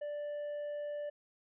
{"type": "tone", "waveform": "triangle", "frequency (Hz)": 587.3, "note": "D5", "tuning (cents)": 0, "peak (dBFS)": -35, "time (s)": [0.01, 1.1], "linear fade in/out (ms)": 10, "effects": ["resampled to 8000 Hz"]}